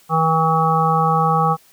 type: harmonic tone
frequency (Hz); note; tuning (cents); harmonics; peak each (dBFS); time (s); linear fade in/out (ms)
161.1; E3; -39; 1 / 3 / 5 / 7 / 8; -19 / -24 / -18 / -19 / -22; 0.09-1.57; 50
effects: white hiss -52 dBFS RMS until 1.72 s